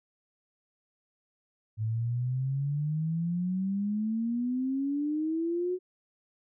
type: exponential sweep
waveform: sine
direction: up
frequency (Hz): 107.6 to 370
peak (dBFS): -27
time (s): 1.77-5.79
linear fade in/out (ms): 50
effects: none